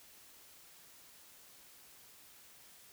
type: silence
effects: white hiss -59 dBFS RMS until 2.92 s

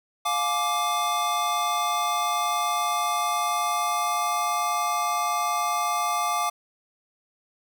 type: chord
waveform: square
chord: D diminished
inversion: first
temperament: just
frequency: 704.8 / 845.8 / 1174.7 Hz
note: F5 / Ab5 / D6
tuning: +16 / +31 / 0 cents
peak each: -29 / -31 / -26 dBFS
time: 0.25-6.5 s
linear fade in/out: 10 ms
effects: none

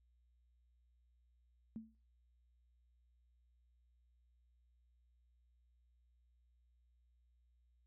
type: tone with exponential decay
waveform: sine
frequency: 222.6 Hz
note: A3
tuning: 20 cents sharp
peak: -40 dBFS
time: 1.76-1.95 s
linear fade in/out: 0 ms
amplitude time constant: 40 ms
effects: noise-tail reverb RT60 0.3 s tail -21 dB re dry + added 60 Hz sine -70 dBFS peak until 7.86 s

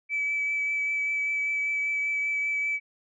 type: tone with vibrato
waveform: sine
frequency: 2300 Hz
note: D7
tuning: 37 cents flat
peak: -24 dBFS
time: 0.09-2.8 s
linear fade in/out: 50 ms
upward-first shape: triangle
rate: 5.1 Hz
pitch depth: 14 cents each way
effects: tanh soft clip ceiling -20 dBFS

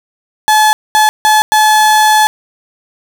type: tone bursts at uneven times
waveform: 35% pulse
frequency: 859 Hz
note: A5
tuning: 42 cents flat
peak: -4 dBFS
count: 4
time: 0.48-0.73 / 0.95-1.09 / 1.25-1.42 / 1.52-2.27 s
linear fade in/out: 0 ms
effects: none

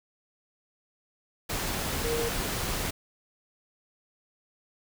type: tone in noise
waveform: sine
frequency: 466.2 Hz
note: A#4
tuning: in tune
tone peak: -28 dBFS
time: 2.04-2.29 s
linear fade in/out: 10 ms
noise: pink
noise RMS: -31 dBFS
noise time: 1.49-2.91 s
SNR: 0 dB
effects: none

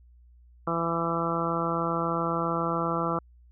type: harmonic tone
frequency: 167.3 Hz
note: E3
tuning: 26 cents sharp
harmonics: 1 / 2 / 3 / 4 / 5 / 6 / 7 / 8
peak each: -32 / -33 / -33 / -35 / -37 / -36 / -31 / -33 dBFS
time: 0.67-3.19 s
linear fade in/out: 5 ms
effects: added 60 Hz sine -52 dBFS peak until 3.51 s

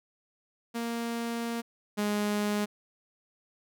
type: tone pair in turn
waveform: sawtooth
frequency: 233.1 / 207.7 Hz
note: A#3 / G#3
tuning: 0 / 0 cents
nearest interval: major second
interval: 200 cents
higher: first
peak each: -27 / -23 dBFS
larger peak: second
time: 0.74-1.62 / 1.97-2.66 s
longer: first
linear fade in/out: 20 ms
effects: none

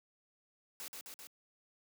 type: noise with echo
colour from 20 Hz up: white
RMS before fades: -45 dBFS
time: 0.8-0.88 s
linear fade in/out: 0 ms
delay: 130 ms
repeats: 3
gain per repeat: -2 dB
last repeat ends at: 1.27 s
effects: high-pass 200 Hz 12 dB/octave

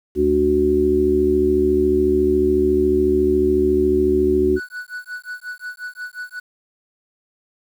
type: harmonic tone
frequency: 74 Hz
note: D2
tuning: 14 cents sharp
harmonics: 1 / 3 / 4 / 5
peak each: -25 / -25 / -21 / -15 dBFS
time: 0.15-4.6 s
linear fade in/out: 50 ms
type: tone with tremolo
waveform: triangle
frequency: 1480 Hz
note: F#6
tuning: in tune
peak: -24 dBFS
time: 4.56-6.4 s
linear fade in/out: 10 ms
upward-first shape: sine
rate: 5.6 Hz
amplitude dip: 95%
effects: 8-bit

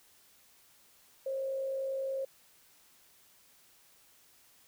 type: tone with frequency modulation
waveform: sine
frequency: 537 Hz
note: C5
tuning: 45 cents sharp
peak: -32 dBFS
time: 1.26-2.25 s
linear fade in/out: 5 ms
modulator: 50.3 Hz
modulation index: 0.24
effects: white hiss -63 dBFS RMS until 4.67 s

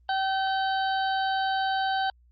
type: harmonic tone with a mistuned harmonic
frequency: 770 Hz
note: G5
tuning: 31 cents flat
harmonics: 1 / 2 / 4 / 5 / 6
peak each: -25 / -31 / -37 / -39 / -41 dBFS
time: 0.09-2.1 s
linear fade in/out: 2 ms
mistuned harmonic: 6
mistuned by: -18 cents
effects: added 60 Hz sine -56 dBFS peak until 2.31 s + Opus 24 kbps

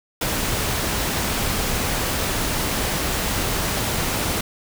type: noise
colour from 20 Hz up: pink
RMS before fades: -23 dBFS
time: 0.21-4.41 s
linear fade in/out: 5 ms
effects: none

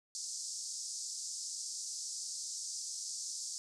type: band-pass noise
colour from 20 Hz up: pink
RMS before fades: -42 dBFS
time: 0.15-3.58 s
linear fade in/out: 0 ms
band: 4900 to 8500 Hz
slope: 48 dB/octave
effects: none

